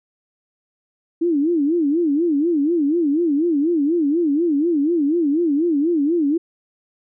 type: tone with vibrato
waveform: sine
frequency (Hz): 312.7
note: D#4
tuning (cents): +9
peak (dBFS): -15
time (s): 1.21-6.38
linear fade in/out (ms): 10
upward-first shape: sine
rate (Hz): 4.1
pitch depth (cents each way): 200
effects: none